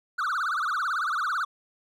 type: tone with vibrato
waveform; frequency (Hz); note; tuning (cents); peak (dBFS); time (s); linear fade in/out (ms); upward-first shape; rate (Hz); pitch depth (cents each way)
triangle; 1318.5; E6; 0; -23; 0.18-1.45; 10; triangle; 18; 290
effects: none